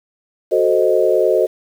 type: chord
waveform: sine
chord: F# diminished seventh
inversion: none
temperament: equal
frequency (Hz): 370 / 440 / 523.3 / 622.3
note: F#4 / A4 / C5 / Eb5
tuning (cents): 0 / 0 / 0 / 0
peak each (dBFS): -17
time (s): 0.51-1.47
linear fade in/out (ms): 20
effects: 7-bit